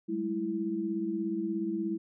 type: tone cluster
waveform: sine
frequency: 194.3 / 211.1 / 330 Hz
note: G3 / G#3 / E4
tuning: -15 / +29 / +2 cents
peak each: -37 / -36 / -31 dBFS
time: 0.08-1.98 s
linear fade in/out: 20 ms
effects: none